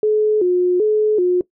sine tone with vibrato, 392 Hz, G4, in tune, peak -12 dBFS, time 0.03-1.41 s, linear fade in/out 2 ms, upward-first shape square, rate 1.3 Hz, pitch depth 150 cents each way, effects noise-tail reverb RT60 0.1 s tail -19 dB re dry

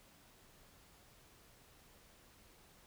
silence, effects pink hiss -64 dBFS RMS until 2.86 s

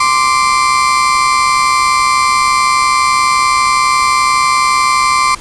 35% pulse tone pair together, 1042.9 / 1174.7 Hz, C6 / D6, -6 / 0 cents, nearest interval major second, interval 206 cents, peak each -10 dBFS, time 0-5.35 s, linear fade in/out 5 ms, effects pink hiss -33 dBFS RMS until 5.4 s + resampled to 24000 Hz

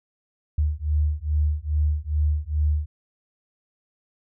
sine beating tone pair, 74.2 / 76.6 Hz, D2 / D#2, +18 / -27 cents, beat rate 2.4 Hz, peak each -23 dBFS, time 0.58-2.86 s, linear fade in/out 5 ms, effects none

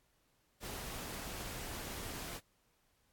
pink noise, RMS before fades -44 dBFS, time 0.6-2.41 s, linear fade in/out 50 ms, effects pink hiss -75 dBFS RMS until 3.12 s + AAC 64 kbps

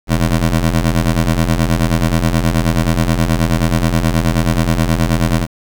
20% pulse ring-modulated tone, 84 Hz, E2, 33 cents sharp, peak -4 dBFS, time 0.07-5.47 s, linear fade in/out 50 ms, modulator 37.3 Hz, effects 7-bit

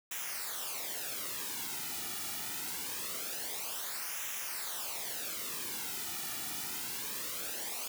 white noise with flanger, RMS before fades -39 dBFS, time 0.11-7.88 s, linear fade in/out 5 ms, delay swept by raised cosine 0.22 to 1.92 ms, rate 0.24 Hz, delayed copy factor -0.7, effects none

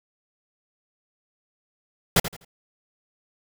pink noise with echo, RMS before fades -17 dBFS, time 2.16-2.2 s, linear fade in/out 5 ms, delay 83 ms, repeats 3, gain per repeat -12 dB, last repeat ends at 2.449 s, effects none

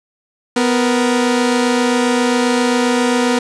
sawtooth tone pair together, 248.5 / 469.5 Hz, B3 / A#4, +11 / +12 cents, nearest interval major seventh, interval 1101 cents, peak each -10 / -14 dBFS, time 0.56-3.39 s, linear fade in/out 5 ms, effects resampled to 22050 Hz + 7-bit

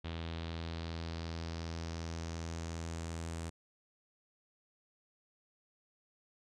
sawtooth tone with low-pass filter sweep, 82.7 Hz, E2, 6 cents sharp, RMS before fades -41 dBFS, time 0.04-3.5 s, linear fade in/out 10 ms, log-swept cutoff 3500 to 8300 Hz, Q 2.8, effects none

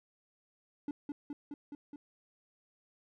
triangle tone with echo, 289.9 Hz, D4, 22 cents flat, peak -32 dBFS, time 0.88-0.91 s, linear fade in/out 2 ms, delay 210 ms, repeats 5, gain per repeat -2 dB, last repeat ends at 1.96 s, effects none

